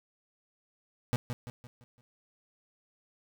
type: tone with echo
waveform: 35% pulse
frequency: 121.3 Hz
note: B2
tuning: 31 cents flat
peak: -24 dBFS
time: 1.13-1.16 s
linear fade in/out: 0 ms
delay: 170 ms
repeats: 5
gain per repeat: -7 dB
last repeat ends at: 2.01 s
effects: none